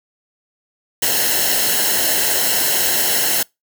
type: noise with comb filter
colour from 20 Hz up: white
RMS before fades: -17 dBFS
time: 1.02-3.43 s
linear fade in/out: 5 ms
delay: 0.84 ms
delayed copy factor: -0.7
effects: noise-tail reverb RT60 0.2 s tail -26 dB re dry